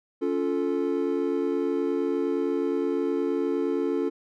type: chord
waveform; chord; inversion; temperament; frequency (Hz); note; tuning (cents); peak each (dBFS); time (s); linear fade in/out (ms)
triangle; Db augmented; none; equal with one note detuned; 280.7 / 349.2 / 440; Db4 / F4 / A4; +22 / 0 / 0; -26; 0.21-4.1; 20
effects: none